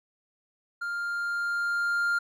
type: tone with level ramp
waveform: triangle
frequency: 1400 Hz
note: F6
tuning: 4 cents sharp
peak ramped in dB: -28 to -21 dBFS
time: 0.81-2.19 s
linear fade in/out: 10 ms
effects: none